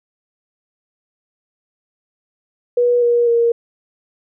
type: tone with pitch steps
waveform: sine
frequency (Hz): 485.1 / 476.5 / 468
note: B4 / A#4 / A#4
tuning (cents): -31 / +38 / +7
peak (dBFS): -11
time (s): 2.77-3.52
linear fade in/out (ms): 5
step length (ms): 250
effects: none